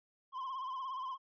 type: tone with vibrato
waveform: triangle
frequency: 1046.5 Hz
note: C6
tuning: in tune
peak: -36 dBFS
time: 0.32-1.18 s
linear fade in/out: 50 ms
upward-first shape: triangle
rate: 17 Hz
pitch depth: 86 cents each way
effects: resampled to 11025 Hz